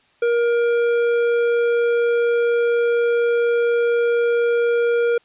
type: tone with tanh clipping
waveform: triangle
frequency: 472.1 Hz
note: A#4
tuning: 22 cents sharp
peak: -17 dBFS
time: 0.22-5.18 s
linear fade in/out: 5 ms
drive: 15 dB
effects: white hiss -58 dBFS RMS until 5.24 s + resampled to 8000 Hz